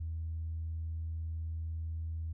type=tone; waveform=sine; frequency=81 Hz; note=E2; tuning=30 cents flat; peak=-34 dBFS; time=0-2.33 s; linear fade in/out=10 ms; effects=tanh soft clip ceiling -30 dBFS